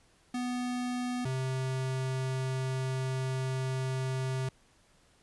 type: tone pair in turn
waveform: square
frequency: 247.3 / 131 Hz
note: B3 / C3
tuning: +3 / +2 cents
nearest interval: major seventh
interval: 1101 cents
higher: first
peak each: -32 / -31 dBFS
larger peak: second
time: 0.34-1.25 / 1.25-4.49 s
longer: second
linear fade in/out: 5 ms
effects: pink hiss -65 dBFS RMS until 5.22 s + resampled to 24000 Hz